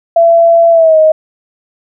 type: tone with pitch glide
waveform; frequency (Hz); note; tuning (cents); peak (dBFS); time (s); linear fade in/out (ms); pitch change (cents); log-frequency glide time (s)
sine; 672 to 627; E5 to D#5; +33 to +13; -3; 0.16-1.12; 5; -120; 0.71-0.98
effects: none